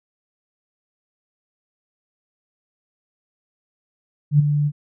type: tone with ADSR envelope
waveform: sine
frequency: 146.83 Hz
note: D3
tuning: in tune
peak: -8 dBFS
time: 4.31-4.72 s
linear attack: 83 ms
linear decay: 14 ms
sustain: -8 dB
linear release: 53 ms
effects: none